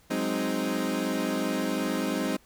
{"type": "chord", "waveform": "30% pulse", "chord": "Ab dominant seventh", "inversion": "third", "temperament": "equal", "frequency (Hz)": [185, 207.7, 261.6, 311.1], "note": ["Gb3", "Ab3", "C4", "Eb4"], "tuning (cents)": [0, 0, 0, 0], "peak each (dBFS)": [-32, -30, -28, -29], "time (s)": [0.1, 2.37], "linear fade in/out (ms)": 10, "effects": ["pink hiss -60 dBFS RMS until 2.45 s"]}